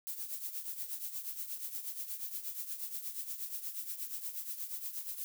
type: noise with tremolo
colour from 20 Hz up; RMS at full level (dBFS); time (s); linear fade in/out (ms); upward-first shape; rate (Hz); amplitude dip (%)
violet; -38; 0.07-5.24; 0; triangle; 8.4; 75
effects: none